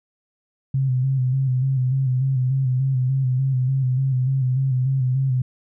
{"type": "tone with vibrato", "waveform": "sine", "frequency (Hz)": 130.81, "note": "C3", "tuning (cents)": 0, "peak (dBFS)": -17, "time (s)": [0.74, 5.42], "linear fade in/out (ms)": 5, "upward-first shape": "square", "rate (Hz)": 3.4, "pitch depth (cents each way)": 47, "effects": []}